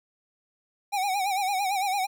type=tone with vibrato; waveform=square; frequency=780 Hz; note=G5; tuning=9 cents flat; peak=-25 dBFS; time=0.92-2.07 s; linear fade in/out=20 ms; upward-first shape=sine; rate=8.9 Hz; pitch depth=96 cents each way; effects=none